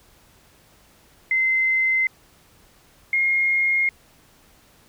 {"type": "tone pair in turn", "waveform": "sine", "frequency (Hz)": [2067, 2140], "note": ["C7", "C7"], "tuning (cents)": [-22, 38], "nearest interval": "minor second", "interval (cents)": 60, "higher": "second", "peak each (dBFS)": -17, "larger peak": "neither", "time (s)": [[1.31, 2.07], [3.13, 3.89]], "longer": "neither", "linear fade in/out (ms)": 2, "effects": ["pink hiss -55 dBFS RMS until 4.88 s"]}